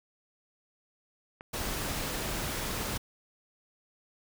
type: clicks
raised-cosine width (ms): 0.5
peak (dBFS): -28 / -24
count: 2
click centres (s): 1.409 / 2.347
type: noise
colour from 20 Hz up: pink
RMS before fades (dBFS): -34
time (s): 1.53-2.98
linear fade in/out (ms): 10
effects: none